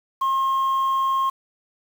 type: tone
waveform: sine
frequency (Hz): 1071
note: C6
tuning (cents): +40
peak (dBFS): -16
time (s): 0.21-1.3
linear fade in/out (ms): 10
effects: tanh soft clip ceiling -17 dBFS + 7-bit